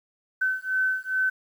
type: beating tone pair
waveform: sine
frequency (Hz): 1523 / 1525.4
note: F#6 / G6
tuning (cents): +50 / -48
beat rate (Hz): 2.4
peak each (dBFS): -26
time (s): 0.41-1.3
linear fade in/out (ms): 10
effects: 9-bit